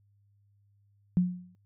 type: tone with exponential decay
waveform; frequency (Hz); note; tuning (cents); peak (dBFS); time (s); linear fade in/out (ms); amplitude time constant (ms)
sine; 179.6; F3; +49; -18; 1.17-1.55; 0; 81
effects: added 101 Hz sine -63 dBFS peak until 1.65 s